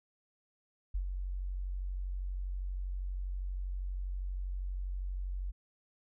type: tone with ADSR envelope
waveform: sine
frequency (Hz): 46.25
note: F#1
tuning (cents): 0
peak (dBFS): -29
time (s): 0.94-5.52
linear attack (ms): 11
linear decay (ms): 89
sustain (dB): -5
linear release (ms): 22
effects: none